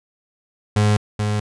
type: tone with echo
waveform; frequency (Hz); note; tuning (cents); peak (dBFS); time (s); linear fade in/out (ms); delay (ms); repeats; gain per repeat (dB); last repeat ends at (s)
35% pulse; 105; G#2; +19; -12; 0.76-0.97; 5; 430; 1; -5; 1.4
effects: resampled to 22050 Hz